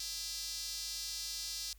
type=tone with high-pass filter; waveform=square; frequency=182.3 Hz; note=F#3; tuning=25 cents flat; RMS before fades=-41 dBFS; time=0-1.73 s; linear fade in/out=2 ms; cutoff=4800 Hz; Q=2.9; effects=added 50 Hz sine -56 dBFS peak until 1.78 s + white hiss -68 dBFS RMS until 1.78 s